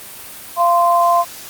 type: tone pair together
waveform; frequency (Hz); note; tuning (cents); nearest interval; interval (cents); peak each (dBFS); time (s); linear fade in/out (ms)
sine; 690 / 1039.4; F5 / C6; -21 / -12; perfect fifth; 709; -13; 0.56-1.25; 50
effects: white hiss -34 dBFS RMS until 1.49 s + Opus 32 kbps